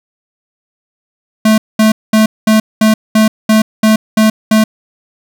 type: tone bursts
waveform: square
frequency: 217.7 Hz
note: A3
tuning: 18 cents flat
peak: -6 dBFS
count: 10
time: 1.45-4.64 s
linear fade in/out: 5 ms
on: 130 ms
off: 210 ms
effects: none